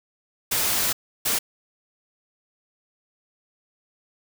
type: noise bursts at uneven times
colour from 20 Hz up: white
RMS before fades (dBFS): -23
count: 2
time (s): 0.51-0.93 / 1.25-1.39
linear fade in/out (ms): 10
effects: none